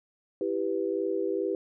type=chord; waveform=sine; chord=E minor; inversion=none; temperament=equal; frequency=329.6 / 392 / 493.9 Hz; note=E4 / G4 / B4; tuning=0 / 0 / 0 cents; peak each=-32 / -29 / -32 dBFS; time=0.41-1.55 s; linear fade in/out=2 ms; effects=none